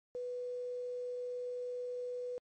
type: tone with quantisation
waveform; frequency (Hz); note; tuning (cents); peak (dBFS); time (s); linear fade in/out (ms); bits
sine; 493.9; B4; 0; -37; 0.15-2.38; 0; 10
effects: MP3 32 kbps